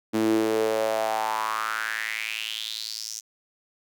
sawtooth tone with high-pass filter sweep, 110 Hz, A2, in tune, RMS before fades -27 dBFS, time 0.13-3.21 s, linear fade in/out 20 ms, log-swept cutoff 270 to 6200 Hz, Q 5.3, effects none

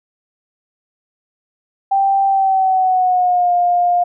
sine tone with pitch glide, 784 to 706.6 Hz, G5 to F5, 0 to +20 cents, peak -11 dBFS, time 1.91-4.04 s, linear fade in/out 10 ms, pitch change -180 cents, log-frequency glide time 2.27-3.53 s, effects none

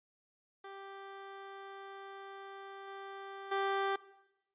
15% pulse tone with level steps, 392 Hz, G4, in tune, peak -40 / -38 / -25 dBFS, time 0.64-3.96 s, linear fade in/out 5 ms, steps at 2.87 / 3.51 s, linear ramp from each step 10 ms, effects noise-tail reverb RT60 0.9 s tail -18 dB re dry + resampled to 8000 Hz

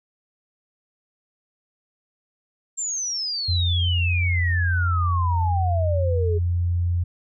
sine exponential sweep, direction down, 7459 to 405.9 Hz, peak -24 dBFS, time 2.77-6.39 s, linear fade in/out 20 ms
sine tone, 87.31 Hz, F2, in tune, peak -19 dBFS, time 3.48-7.04 s, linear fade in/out 10 ms
effects none

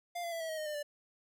square tone with pitch steps, 698.5 / 681.4 / 664.6 / 648.3 / 632.4 / 616.9 / 601.8 / 587 Hz, F5 / F5 / E5 / E5 / D#5 / D#5 / D5 / D5, 0 / -43 / +14 / -29 / +28 / -15 / +42 / -1 cents, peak -37 dBFS, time 0.15-0.83 s, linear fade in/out 10 ms, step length 85 ms, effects none

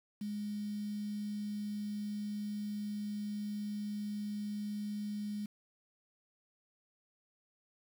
sine tone with quantisation, 207.7 Hz, G#3, in tune, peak -36 dBFS, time 0.21-5.46 s, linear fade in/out 5 ms, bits 9, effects none

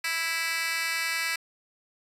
10% pulse tone with high-pass filter, 329.5 Hz, E4, 1 cent flat, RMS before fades -29 dBFS, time 0.04-1.36 s, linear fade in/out 5 ms, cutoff 2300 Hz, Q 1.9, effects resampled to 32000 Hz

